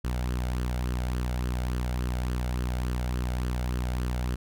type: tone with flanger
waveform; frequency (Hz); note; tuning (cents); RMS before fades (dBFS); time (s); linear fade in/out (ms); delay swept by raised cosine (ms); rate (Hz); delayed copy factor
sawtooth; 61.74; B1; 0; -29; 0.04-4.36; 10; 0.64 to 1.42; 3.5; +0.5
effects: none